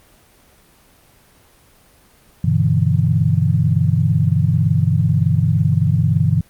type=chord; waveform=sine; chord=E minor seventh; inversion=first; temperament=equal; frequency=98 / 123.47 / 146.83 / 164.81 Hz; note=G2 / B2 / D3 / E3; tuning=0 / 0 / 0 / 0 cents; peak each=-18 dBFS; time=2.44-6.41 s; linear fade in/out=5 ms; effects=pink hiss -51 dBFS RMS until 6.49 s + Opus 24 kbps